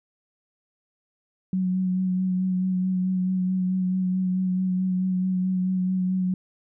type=tone with vibrato; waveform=sine; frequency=185.1 Hz; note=F#3; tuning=1 cent sharp; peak=-21 dBFS; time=1.53-6.34 s; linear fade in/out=2 ms; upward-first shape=sine; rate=4.6 Hz; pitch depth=21 cents each way; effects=none